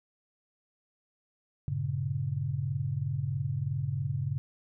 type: chord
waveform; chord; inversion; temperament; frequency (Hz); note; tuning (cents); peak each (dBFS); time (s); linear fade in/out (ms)
sine; G diminished; none; equal with one note detuned; 98 / 116.54 / 139.64; G2 / Bb2 / Db3; 0 / 0 / +13; -35 / -35 / -31; 1.68-4.38; 0
effects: none